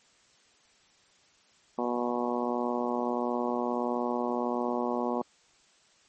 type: harmonic tone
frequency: 121.5 Hz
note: B2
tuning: 28 cents flat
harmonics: 2 / 3 / 4 / 5 / 6 / 7 / 8 / 9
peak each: -32 / -34 / -35 / -36 / -37 / -37 / -38 / -39 dBFS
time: 1.78-5.22 s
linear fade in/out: 5 ms
effects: white hiss -63 dBFS RMS until 6.08 s + MP3 32 kbps